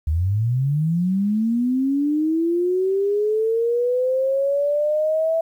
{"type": "linear sweep", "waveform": "sine", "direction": "up", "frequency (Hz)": [72.9, 659.3], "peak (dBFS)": -17, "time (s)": [0.07, 5.41], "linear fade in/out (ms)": 5, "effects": ["9-bit"]}